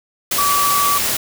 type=tone in noise; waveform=sine; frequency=1148 Hz; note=D6; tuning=40 cents flat; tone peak=-15 dBFS; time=0.38-0.98 s; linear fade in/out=5 ms; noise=white; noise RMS=-19 dBFS; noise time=0.31-1.17 s; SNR=+1 dB; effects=none